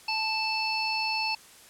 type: harmonic tone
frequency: 880 Hz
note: A5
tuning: in tune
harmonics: 1 / 3 / 5 / 6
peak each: -31 / -30 / -32 / -37 dBFS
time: 0.08-1.35 s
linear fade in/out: 5 ms
effects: white hiss -52 dBFS RMS until 1.69 s + low-pass 11000 Hz 12 dB/octave